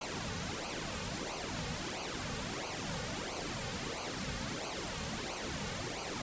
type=noise with flanger; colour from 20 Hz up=pink; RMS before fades=-39 dBFS; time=0.01-6.22 s; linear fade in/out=5 ms; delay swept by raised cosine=0.55 to 3.05 ms; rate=1.5 Hz; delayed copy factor=-0.75; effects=resampled to 16000 Hz